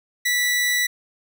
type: tone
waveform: sawtooth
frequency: 1964 Hz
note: B6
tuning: 10 cents flat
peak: -15 dBFS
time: 0.25-0.87 s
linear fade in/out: 10 ms
effects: none